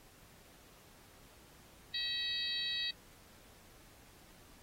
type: harmonic tone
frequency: 643 Hz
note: E5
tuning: 43 cents flat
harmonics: 3 / 4 / 5 / 6 / 7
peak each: -44 / -46 / -46 / -37 / -40 dBFS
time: 1.94-2.91 s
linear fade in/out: 5 ms
effects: pink hiss -61 dBFS RMS until 4.62 s + AAC 48 kbps